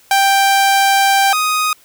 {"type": "tone pair in turn", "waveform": "sawtooth", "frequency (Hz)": [786, 1247.7], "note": ["G5", "D#6"], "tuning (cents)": [4, 4], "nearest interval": "minor sixth", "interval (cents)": 800, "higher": "second", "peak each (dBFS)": [-6, -10], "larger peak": "first", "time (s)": [[0.11, 1.33], [1.33, 1.73]], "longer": "first", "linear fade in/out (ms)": 2, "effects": ["white hiss -49 dBFS RMS until 1.84 s"]}